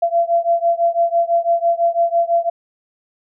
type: beating tone pair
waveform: sine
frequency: 678 / 684 Hz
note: E5 / F5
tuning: +49 / -36 cents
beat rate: 6 Hz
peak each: -16 / -17 dBFS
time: 0.02-2.5 s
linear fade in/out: 10 ms
effects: none